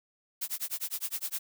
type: noise with tremolo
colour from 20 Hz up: blue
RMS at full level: -32 dBFS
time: 0.41-1.39 s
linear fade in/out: 10 ms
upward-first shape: sine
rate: 9.8 Hz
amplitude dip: 100%
effects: none